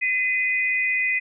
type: tone pair together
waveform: sine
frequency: 2029 / 2483 Hz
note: B6 / D#7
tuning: +46 / -4 cents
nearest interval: minor third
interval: 350 cents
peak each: -22 / -23 dBFS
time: 0.01-1.2 s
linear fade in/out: 20 ms
effects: none